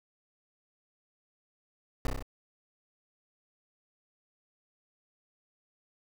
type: noise with echo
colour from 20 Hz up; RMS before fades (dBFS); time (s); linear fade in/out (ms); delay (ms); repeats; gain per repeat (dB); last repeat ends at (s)
brown; -27; 2.05-2.07; 2; 31; 5; -2; 2.225
effects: none